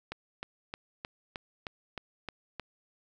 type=click train; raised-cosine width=0.3 ms; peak=-21 dBFS; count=9; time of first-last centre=0.12-2.597 s; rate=3.23 Hz; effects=none